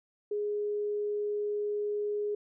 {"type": "tone", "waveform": "sine", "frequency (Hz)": 415.3, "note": "G#4", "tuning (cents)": 0, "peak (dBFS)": -29, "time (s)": [0.31, 2.35], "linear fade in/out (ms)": 5, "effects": []}